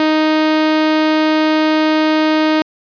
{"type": "tone", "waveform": "sawtooth", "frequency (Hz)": 311.1, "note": "D#4", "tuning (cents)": 0, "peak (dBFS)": -7, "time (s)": [0, 2.62], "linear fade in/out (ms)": 2, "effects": ["resampled to 11025 Hz"]}